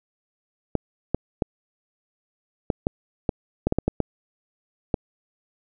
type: clicks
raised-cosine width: 2 ms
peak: -7 dBFS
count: 12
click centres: 0.753 / 1.146 / 1.422 / 2.702 / 2.869 / 3.292 / 3.67 / 3.724 / 3.786 / 3.88 / 4.003 / 4.942 s
effects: none